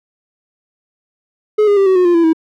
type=tone with pitch steps; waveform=triangle; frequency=424.6 / 408.2 / 392.5 / 377.4 / 362.9 / 348.9 / 335.5 / 322.5 Hz; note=G#4 / G#4 / G4 / F#4 / F#4 / F4 / E4 / E4; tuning=+38 / -30 / +2 / +34 / -34 / -2 / +31 / -38 cents; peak=-6 dBFS; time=1.58-2.332 s; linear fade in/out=10 ms; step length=94 ms; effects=none